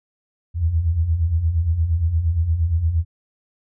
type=beating tone pair; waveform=sine; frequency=76.1 / 84.7 Hz; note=D#2 / E2; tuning=-38 / +48 cents; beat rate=8.6 Hz; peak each=-24 / -17 dBFS; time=0.54-3.05 s; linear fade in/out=50 ms; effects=none